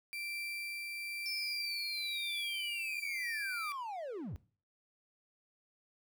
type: tone with tremolo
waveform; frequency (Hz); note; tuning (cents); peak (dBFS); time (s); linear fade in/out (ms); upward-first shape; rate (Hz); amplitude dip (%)
35% pulse; 2349; D7; 0; -37; 0.13-3.72; 0; triangle; 1; 25
type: linear sweep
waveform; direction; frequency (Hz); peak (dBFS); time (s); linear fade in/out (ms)
triangle; down; 5320 to 59.8; -37; 1.26-4.36; 0
effects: noise-tail reverb RT60 0.4 s tail -18 dB re dry